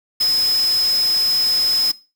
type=tone in noise; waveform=sine; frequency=5100 Hz; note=D#8; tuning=42 cents sharp; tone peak=-14 dBFS; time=0.2-1.92 s; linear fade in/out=10 ms; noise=white; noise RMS=-29 dBFS; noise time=0.2-1.92 s; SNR=+12 dB; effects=noise-tail reverb RT60 0.3 s tail -19 dB re dry